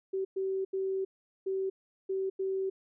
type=tone bursts at uneven times; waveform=sine; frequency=383.4 Hz; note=G4; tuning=38 cents flat; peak=-29 dBFS; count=6; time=0.13-0.25 / 0.36-0.65 / 0.73-1.05 / 1.46-1.7 / 2.09-2.3 / 2.39-2.7 s; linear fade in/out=10 ms; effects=none